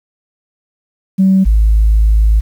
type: tone pair in turn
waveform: sine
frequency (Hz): 190.9 / 53.57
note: G3 / A1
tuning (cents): -46 / -46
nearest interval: octave + minor seventh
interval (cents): 2200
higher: first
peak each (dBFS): -5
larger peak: neither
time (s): 1.18-1.45 / 1.45-2.41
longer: second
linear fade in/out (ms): 20
effects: tanh soft clip ceiling -2 dBFS + 7-bit